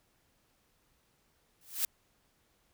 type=noise with exponential growth; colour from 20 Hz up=blue; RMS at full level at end=-27 dBFS; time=1.61-1.85 s; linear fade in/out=2 ms; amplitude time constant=52 ms; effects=pink hiss -72 dBFS RMS until 2.73 s